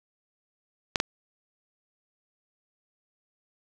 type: clicks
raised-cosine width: 0.2 ms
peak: -6 dBFS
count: 2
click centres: 0.958 / 1.001 s
effects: 7-bit